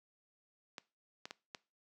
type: clicks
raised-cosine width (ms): 0.2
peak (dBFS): -26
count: 4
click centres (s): 0.782 / 1.255 / 1.309 / 1.548
effects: noise-tail reverb RT60 0.3 s tail -21 dB re dry + high-pass 200 Hz 12 dB/octave